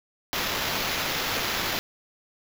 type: noise with sample-and-hold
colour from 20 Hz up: white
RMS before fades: -28 dBFS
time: 0.33-1.79 s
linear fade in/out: 0 ms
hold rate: 8820 Hz
effects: none